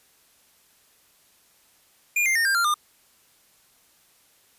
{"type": "tone with pitch steps", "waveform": "square", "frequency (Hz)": [2416, 2103, 1831, 1594, 1387.6, 1208], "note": ["D7", "C7", "A#6", "G6", "F6", "D6"], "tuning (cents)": [48, 8, -32, 28, -12, 48], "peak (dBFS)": -20, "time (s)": [2.16, 2.742], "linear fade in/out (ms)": 5, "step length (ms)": 97, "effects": ["white hiss -60 dBFS RMS until 4.58 s", "resampled to 32000 Hz"]}